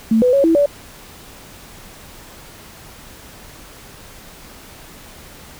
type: tone with pitch steps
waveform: sine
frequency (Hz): 222.9 / 498.9 / 554 / 328.3 / 575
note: A3 / B4 / C#5 / E4 / D5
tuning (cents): +23 / +17 / -1 / -7 / -37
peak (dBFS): -10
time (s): 0.11-0.66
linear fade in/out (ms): 5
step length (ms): 110
effects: pink hiss -40 dBFS RMS until 5.59 s